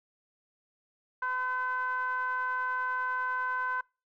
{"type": "ring-modulated tone", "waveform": "triangle", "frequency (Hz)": 255, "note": "C4", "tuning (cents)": -44, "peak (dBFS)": -24, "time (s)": [1.22, 3.81], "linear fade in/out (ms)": 5, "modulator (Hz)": 1270, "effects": ["noise-tail reverb RT60 0.3 s tail -25 dB re dry"]}